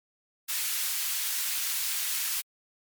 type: high-pass noise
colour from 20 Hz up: white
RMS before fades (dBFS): -30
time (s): 0.48-2.42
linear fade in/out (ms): 20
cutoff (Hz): 1600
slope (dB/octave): 12
effects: MP3 96 kbps